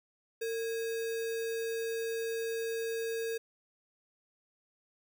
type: tone with sample-and-hold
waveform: sine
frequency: 455 Hz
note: A#4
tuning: 42 cents flat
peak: -32 dBFS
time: 0.41-3.38 s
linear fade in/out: 10 ms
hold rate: 2100 Hz
effects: none